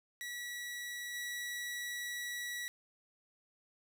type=tone with level steps; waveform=sawtooth; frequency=1938 Hz; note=B6; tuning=33 cents flat; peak=-37 / -35 dBFS; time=0.21-2.68 s; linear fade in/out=0 ms; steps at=1.13 s; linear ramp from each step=20 ms; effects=none